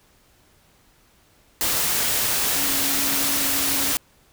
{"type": "tone in noise", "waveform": "sine", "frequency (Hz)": 277.2, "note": "C#4", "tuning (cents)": 0, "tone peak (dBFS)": -32, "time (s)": [2.56, 3.92], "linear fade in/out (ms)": 0, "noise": "white", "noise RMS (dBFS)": -22, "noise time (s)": [1.61, 3.97], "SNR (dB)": -13, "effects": ["pink hiss -58 dBFS RMS until 4.32 s"]}